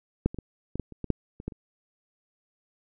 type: clicks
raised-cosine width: 3 ms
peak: -9 / -25 / -21 / -20 / -16 / -30 / -20 / -9 / -27 / -18 / -30 dBFS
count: 11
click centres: 0.26 / 0.345 / 0.387 / 0.756 / 0.797 / 0.923 / 1.043 / 1.103 / 1.401 / 1.48 / 1.522 s
effects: none